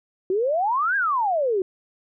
sine exponential two-way sweep, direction up then down, 360 to 1657 to 360 Hz, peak -19 dBFS, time 0.3-1.62 s, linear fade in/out 2 ms, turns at 0.96 s, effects none

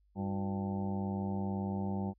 harmonic tone with a mistuned harmonic, 98 Hz, G2, in tune, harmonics 1 / 2 / 3 / 4 / 5 / 6 / 7 / 8 / 9, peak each -39 / -34 / -49 / -44 / -50 / -50 / -51 / -46 / -48 dBFS, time 0.15-2.14 s, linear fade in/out 50 ms, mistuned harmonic 4, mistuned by -140 cents, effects added 50 Hz sine -66 dBFS peak until 2.18 s

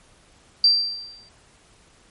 sine tone with exponential decay, 4699 Hz, D8, in tune, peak -10 dBFS, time 0.64-1.29 s, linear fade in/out 2 ms, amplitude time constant 140 ms, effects pink hiss -55 dBFS RMS until 2.1 s + MP3 48 kbps

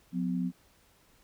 sine tone pair together, 179.8 / 253.1 Hz, F#3 / B3, -49 / +43 cents, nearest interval tritone, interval 592 cents, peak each -30 / -32 dBFS, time 0.12-0.52 s, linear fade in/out 50 ms, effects pink hiss -64 dBFS RMS until 1.23 s

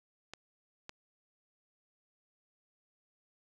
clicks, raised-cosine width 0.2 ms, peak -26 dBFS, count 2, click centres 0.336 / 0.894 s, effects none

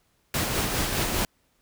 pink noise with tremolo, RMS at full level -25 dBFS, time 0.34-1.25 s, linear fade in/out 2 ms, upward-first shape sine, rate 4.9 Hz, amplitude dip 35%, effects pink hiss -68 dBFS RMS until 1.61 s

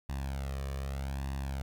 sawtooth tone with flanger, 68 Hz, C#2, 33 cents flat, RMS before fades -36 dBFS, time 0.09-1.62 s, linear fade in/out 0 ms, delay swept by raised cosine 1.1 to 1.72 ms, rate 0.82 Hz, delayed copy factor +0.75, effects none

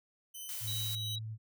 5% pulse tone with tremolo, 3040 Hz, F#7, 46 cents sharp, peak -33 dBFS, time 0.34-1.16 s, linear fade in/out 10 ms, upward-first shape triangle, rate 2.8 Hz, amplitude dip 65%
blue noise, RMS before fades -41 dBFS, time 0.49-0.95 s, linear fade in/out 0 ms
sine tone with vibrato, 110 Hz, A2, in tune, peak -38 dBFS, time 0.6-1.38 s, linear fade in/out 50 ms, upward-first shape triangle, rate 16 Hz, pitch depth 15 cents each way
sine tone, 3869 Hz, B7, 36 cents flat, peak -37 dBFS, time 0.67-1.19 s, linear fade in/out 10 ms
effects none

